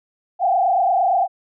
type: tone with frequency modulation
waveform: sine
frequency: 740 Hz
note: F#5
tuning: in tune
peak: -14 dBFS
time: 0.39-1.28 s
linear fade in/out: 50 ms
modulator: 28.7 Hz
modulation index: 1.9
effects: none